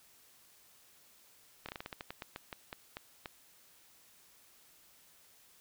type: slowing click train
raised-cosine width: 0.3 ms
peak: -25 dBFS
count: 15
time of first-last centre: 1.66-3.258 s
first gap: 27 ms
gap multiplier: 1.2
effects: white hiss -63 dBFS RMS until 5.6 s